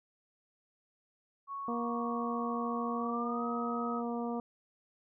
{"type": "tone with pitch glide", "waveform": "sine", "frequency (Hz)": [1108.7, 1266.2], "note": ["C#6", "D#6"], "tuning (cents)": [0, 30], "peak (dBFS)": -37, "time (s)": [1.47, 4.03], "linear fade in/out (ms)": 50, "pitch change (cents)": 230, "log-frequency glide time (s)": [2.94, 3.44]}
{"type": "harmonic tone", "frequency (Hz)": 236.5, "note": "A#3", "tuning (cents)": 25, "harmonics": [1, 2, 3, 4, 5], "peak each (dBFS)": [-35, -39, -41, -45, -46], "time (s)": [1.68, 4.4], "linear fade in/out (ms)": 2}
{"effects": []}